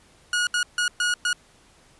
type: tone bursts at uneven times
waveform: sawtooth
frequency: 1448 Hz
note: F#6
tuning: 38 cents flat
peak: -17 dBFS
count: 5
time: 0.33-0.47 / 0.54-0.63 / 0.78-0.88 / 1-1.14 / 1.25-1.33 s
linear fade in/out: 2 ms
effects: pink hiss -56 dBFS RMS until 1.99 s + resampled to 24000 Hz